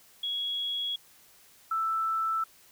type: tone pair in turn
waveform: sine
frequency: 3333 / 1322.7 Hz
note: G#7 / E6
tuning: +5 / +5 cents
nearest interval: octave + major third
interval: 1600 cents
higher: first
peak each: -29 / -26 dBFS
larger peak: second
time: 0.23-0.96 / 1.71-2.44 s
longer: neither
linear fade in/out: 5 ms
effects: white hiss -58 dBFS RMS until 2.71 s